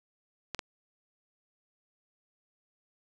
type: clicks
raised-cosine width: 0.2 ms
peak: -17 dBFS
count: 2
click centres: 0.547 / 0.592 s
effects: none